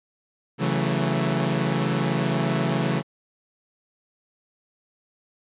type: chord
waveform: sawtooth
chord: F# minor seventh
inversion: second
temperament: equal with one note detuned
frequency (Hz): 136.84 / 164.81 / 185 / 220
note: C#3 / E3 / F#3 / A3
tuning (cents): -22 / 0 / 0 / 0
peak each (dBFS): -22 / -22 / -25 / -24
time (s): 0.58-3.03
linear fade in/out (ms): 50
effects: resampled to 8000 Hz